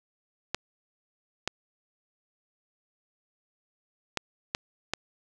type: clicks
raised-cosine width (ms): 0.2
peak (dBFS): -10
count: 5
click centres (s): 0.546 / 1.476 / 4.173 / 4.549 / 4.936
effects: none